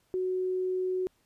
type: tone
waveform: sine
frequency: 370 Hz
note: F#4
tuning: in tune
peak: -27 dBFS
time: 0.14-1.07 s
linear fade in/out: 0 ms
effects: pink hiss -70 dBFS RMS until 1.25 s + resampled to 32000 Hz